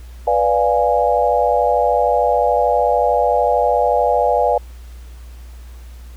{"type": "chord", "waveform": "sine", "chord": "B diminished seventh", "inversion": "none", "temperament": "equal", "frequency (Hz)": [493.9, 587.3, 698.5, 830.6], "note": ["B4", "D5", "F5", "Ab5"], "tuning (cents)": [0, 0, 0, 0], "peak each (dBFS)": -18, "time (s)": [0.27, 4.58], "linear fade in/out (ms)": 5, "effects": ["added 60 Hz sine -33 dBFS peak until 6.16 s", "pink hiss -49 dBFS RMS until 6.16 s"]}